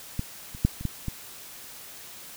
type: clicks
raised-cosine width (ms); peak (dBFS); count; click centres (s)
5; -15 / -27 / -7 / -24 / -14 / -17; 6; 0.194 / 0.549 / 0.65 / 0.81 / 0.853 / 1.083
effects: white hiss -44 dBFS RMS until 2.36 s